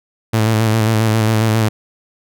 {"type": "tone with vibrato", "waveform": "sawtooth", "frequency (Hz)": 110.5, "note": "A2", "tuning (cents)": 8, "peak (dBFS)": -8, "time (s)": [0.33, 1.69], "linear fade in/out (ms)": 10, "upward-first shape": "square", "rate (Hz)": 7.4, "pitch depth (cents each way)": 33, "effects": []}